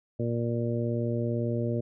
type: harmonic tone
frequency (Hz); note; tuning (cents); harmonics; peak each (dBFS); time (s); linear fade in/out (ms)
117.8; A#2; +19; 1 / 2 / 3 / 4 / 5; -29 / -32 / -34 / -35 / -36; 0.19-1.81; 10
effects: none